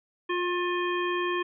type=harmonic tone with a mistuned harmonic; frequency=353.9 Hz; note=F4; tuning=23 cents sharp; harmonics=1 / 3 / 5 / 7 / 9; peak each=-28 / -31 / -34 / -37 / -39 dBFS; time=0.29-1.43 s; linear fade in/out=10 ms; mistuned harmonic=3; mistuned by=+17 cents; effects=none